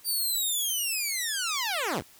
10% pulse linear sweep, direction down, 4699 to 41.2 Hz, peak -19 dBFS, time 0.04-2.03 s, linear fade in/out 50 ms, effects white hiss -55 dBFS RMS until 2.19 s

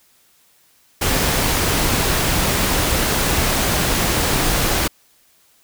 pink noise, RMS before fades -18 dBFS, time 1.01-4.88 s, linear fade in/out 10 ms, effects white hiss -56 dBFS RMS until 5.63 s

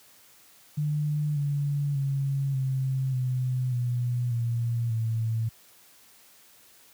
sine tone with pitch steps, 149.2 / 143.37 / 137.77 / 132.39 / 127.21 / 122.24 / 117.47 / 112.88 Hz, D3 / D3 / C#3 / C3 / C3 / B2 / A#2 / A2, +28 / -41 / -10 / +21 / -48 / -17 / +14 / +45 cents, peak -24 dBFS, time 0.77-5.49 s, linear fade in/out 10 ms, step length 590 ms, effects white hiss -56 dBFS RMS until 6.93 s + high-pass 60 Hz 12 dB/octave

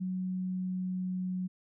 sine tone with pitch glide, 185 to 183.83 Hz, F#3 to F#3, 0 to -11 cents, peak -31 dBFS, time 0-1.48 s, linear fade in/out 20 ms, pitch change -11 cents, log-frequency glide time 0.15-1.31 s, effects none

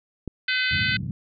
click, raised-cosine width 3 ms, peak -18 dBFS, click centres 0.277 s
harmonic tone, 508 Hz, B4, 49 cents sharp, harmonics 3 / 4 / 5 / 6 / 7 / 8 / 9, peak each -25 / -27 / -29 / -31 / -32 / -33 / -34 dBFS, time 0.48-0.97 s, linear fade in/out 5 ms
pink band-pass noise, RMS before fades -30 dBFS, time 0.71-1.11 s, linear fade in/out 2 ms, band 100 to 180 Hz, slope 24 dB/octave
effects none

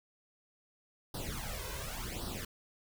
pink noise with flanger, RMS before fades -40 dBFS, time 1.14-2.45 s, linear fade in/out 5 ms, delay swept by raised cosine 0.21 to 2.01 ms, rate 0.9 Hz, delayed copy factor +0.85, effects none

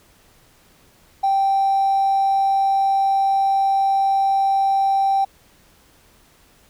triangle tone with hard clipping, 782 Hz, G5, 4 cents flat, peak -15 dBFS, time 1.23-5.25 s, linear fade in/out 10 ms, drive 3 dB, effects pink hiss -54 dBFS RMS until 6.69 s

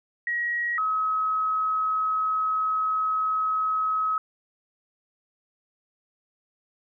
sine tone pair in turn, 1902 / 1278.5 Hz, A#6 / D#6, +34 / +47 cents, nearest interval perfect fifth, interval 687 cents, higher first, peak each -24 / -22 dBFS, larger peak second, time 0.27-0.78 / 0.78-4.18 s, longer second, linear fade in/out 2 ms, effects none

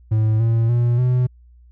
triangle tone with pitch steps, 109.2 / 114.36 / 119.77 / 125.44 Hz, A2 / A#2 / A#2 / B2, -13 / -33 / +47 / +27 cents, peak -12 dBFS, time 0.11-1.27 s, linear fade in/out 10 ms, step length 290 ms, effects added 60 Hz sine -45 dBFS peak until 1.71 s

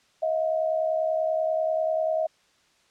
sine tone pair together, 635.8 / 706 Hz, D#5 / F5, +37 / +19 cents, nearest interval major second, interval 182 cents, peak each -23 / -30 dBFS, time 0.22-2.27 s, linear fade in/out 10 ms, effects white hiss -63 dBFS RMS until 2.9 s + low-pass 6000 Hz 12 dB/octave

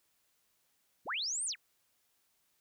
sine linear two-way sweep, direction up then down, 49 to 9397 to 1170 Hz, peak -33 dBFS, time 1.05-1.56 s, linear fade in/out 50 ms, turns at 1.45 s, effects white hiss -75 dBFS RMS until 2.6 s

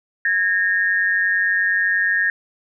sine tone pair together, 1647 / 1835.5 Hz, G#6 / A#6, -15 / -27 cents, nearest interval major second, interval 188 cents, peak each -19 / -18 dBFS, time 0.25-2.3 s, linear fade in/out 2 ms, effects none

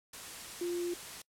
sine tone in noise, 349.2 Hz, F4, in tune, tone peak -32 dBFS, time 0.61-0.94 s, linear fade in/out 5 ms, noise white, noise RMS -45 dBFS, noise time 0.13-1.22 s, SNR +10 dB, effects noise-tail reverb RT60 0.1 s tail -24 dB re dry + low-pass 11000 Hz 12 dB/octave

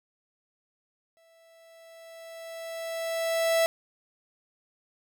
45% pulse tone with exponential growth, 659.3 Hz, E5, in tune, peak -20 dBFS, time 1.17-3.66 s, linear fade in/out 0 ms, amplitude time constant 540 ms, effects none

